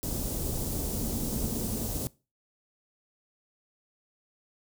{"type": "band-stop noise", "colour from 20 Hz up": "pink", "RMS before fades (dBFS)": -32, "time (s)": [0.03, 2.07], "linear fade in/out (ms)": 0, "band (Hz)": [460, 7400], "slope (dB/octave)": 12}
{"type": "tone bursts", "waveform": "sine", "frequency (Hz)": 222.8, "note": "A3", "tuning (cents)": 22, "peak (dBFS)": -32, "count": 10, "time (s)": [0.93, 1.867], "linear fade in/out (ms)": 5, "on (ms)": 55, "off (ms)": 43}
{"effects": ["noise-tail reverb RT60 0.3 s tail -21 dB re dry"]}